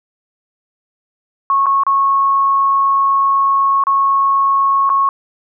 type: tone with dropouts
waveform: sine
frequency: 1098 Hz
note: C#6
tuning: 17 cents flat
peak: -10 dBFS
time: 1.5-5.09 s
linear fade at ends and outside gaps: 1 ms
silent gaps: 1.659-1.666 / 1.835-1.866 / 3.838-3.869 / 4.893-4.9 s
effects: none